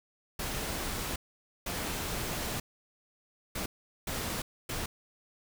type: noise bursts at uneven times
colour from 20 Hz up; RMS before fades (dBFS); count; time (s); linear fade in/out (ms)
pink; -35; 5; 0.39-1.16 / 1.66-2.6 / 3.55-3.66 / 4.07-4.42 / 4.69-4.86; 5
effects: none